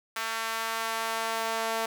sawtooth tone with high-pass filter sweep, 225.2 Hz, A3, 40 cents sharp, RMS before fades -31 dBFS, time 0.16-1.86 s, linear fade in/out 5 ms, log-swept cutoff 1300 to 670 Hz, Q 1.3, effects none

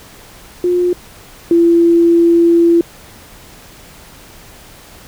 sine tone pair in turn, 355.6 / 338.8 Hz, F4 / E4, +31 / +48 cents, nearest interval minor second, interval 83 cents, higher first, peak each -10 / -6 dBFS, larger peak second, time 0.64-0.93 / 1.51-2.81 s, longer second, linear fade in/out 2 ms, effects pink hiss -39 dBFS RMS until 5.07 s

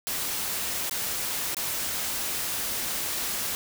white noise with dropouts, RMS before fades -30 dBFS, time 0.07-3.55 s, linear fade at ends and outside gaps 0 ms, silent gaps 0.896-0.911 / 1.546-1.568 s, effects none

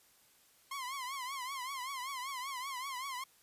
sawtooth tone with vibrato, 1053 Hz, C6, 11 cents sharp, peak -35 dBFS, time 0.71-3.24 s, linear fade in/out 5 ms, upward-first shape triangle, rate 5.2 Hz, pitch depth 140 cents each way, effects white hiss -66 dBFS RMS until 3.42 s + resampled to 32000 Hz

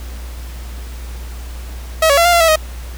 sawtooth tone with pitch steps, 641 / 563 / 679 / 700 / 685 / 654 / 627 Hz, E5 / C#5 / F5 / F5 / F5 / E5 / D#5, -49 / +27 / -49 / +4 / -34 / -14 / +13 cents, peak -5 dBFS, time 2.02-2.559 s, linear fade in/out 5 ms, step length 77 ms, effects added 60 Hz sine -26 dBFS peak until 2.97 s + pink hiss -38 dBFS RMS until 2.97 s

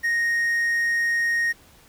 triangle tone with quantisation, 1864 Hz, A#6, 1 cent flat, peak -18 dBFS, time 0.03-1.53 s, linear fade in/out 20 ms, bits 8, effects pink hiss -53 dBFS RMS until 1.88 s

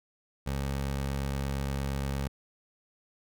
20% pulse tone, 68.6 Hz, C#2, 17 cents flat, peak -25 dBFS, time 0.46-2.28 s, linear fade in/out 10 ms, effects none

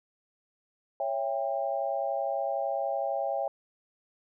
sine chord, C# diminished, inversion none, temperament just, 554.4 / 665.2 / 798.3 Hz, C#5 / E5 / G5, 0 / +16 / +31 cents, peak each -32 dBFS, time 1-3.48 s, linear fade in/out 2 ms, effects none

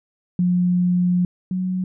sine tone pair in turn, 178.7 / 184.47 Hz, F3 / F#3, +40 / -5 cents, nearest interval minor second, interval 55 cents, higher second, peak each -15 / -20 dBFS, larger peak first, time 0.39-1.25 / 1.51-1.84 s, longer first, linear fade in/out 2 ms, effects none

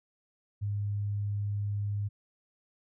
sine tone, 102.3 Hz, G#2, 26 cents flat, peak -29 dBFS, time 0.61-2.09 s, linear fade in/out 20 ms, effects none

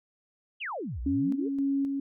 sine exponential two-way sweep, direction down then up, 3244 to 55 to 477 Hz, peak -32 dBFS, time 0.6-1.49 s, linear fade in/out 20 ms, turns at 1.01 s
sine tone with tremolo, 276.3 Hz, C#4, 6 cents flat, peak -24 dBFS, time 1.06-2 s, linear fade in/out 5 ms, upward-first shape square, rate 1.9 Hz, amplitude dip 35%
effects none

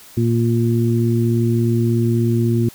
harmonic tone, 116.54 Hz, A#2, in tune, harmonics 1 / 2 / 3, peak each -16 / -19 / -21 dBFS, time 0.17-2.69 s, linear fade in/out 5 ms, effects white hiss -43 dBFS RMS until 2.74 s

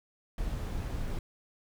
brown noise, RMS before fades -34 dBFS, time 0.38-1.19 s, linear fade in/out 2 ms, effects none

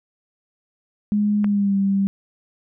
sine tone with pitch glide, 207.7 to 196.5 Hz, G#3 to G3, 0 to +4 cents, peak -16 dBFS, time 1.12-2.07 s, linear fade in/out 0 ms, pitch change -96 cents, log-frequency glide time 1.41-1.76 s
click, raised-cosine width 0.5 ms, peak -16 dBFS, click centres 1.444 s
effects none

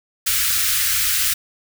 white band-stop noise, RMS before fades -19 dBFS, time 0.26-1.34 s, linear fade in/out 10 ms, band 110 to 1300 Hz, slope 48 dB/octave, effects none

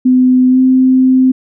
sine tone with pitch glide, 254.5 to 258.9 Hz, C4 to C4, -48 to -18 cents, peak -5 dBFS, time 0.05-1.32 s, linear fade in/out 10 ms, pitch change +30 cents, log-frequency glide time 0.49-0.59 s, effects none

